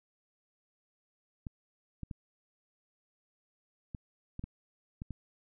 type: clicks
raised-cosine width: 5 ms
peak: -27 dBFS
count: 8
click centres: 1.468 / 2.033 / 2.112 / 3.948 / 4.394 / 4.44 / 5.019 / 5.107 s
effects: none